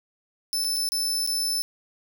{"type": "tone with dropouts", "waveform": "sawtooth", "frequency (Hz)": 5274, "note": "E8", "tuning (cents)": 0, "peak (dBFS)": -21, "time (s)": [0.53, 1.62], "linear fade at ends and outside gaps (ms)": 0, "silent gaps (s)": [[0.64, 0.645], [0.762, 0.766], [0.889, 0.92], [1.264, 1.274]], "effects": []}